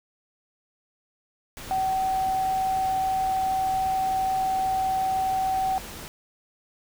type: tone in noise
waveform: sine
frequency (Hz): 761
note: F#5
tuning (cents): +48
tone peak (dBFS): -22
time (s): 1.71-5.78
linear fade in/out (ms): 0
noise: pink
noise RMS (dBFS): -39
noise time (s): 1.57-6.08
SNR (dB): +14
effects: none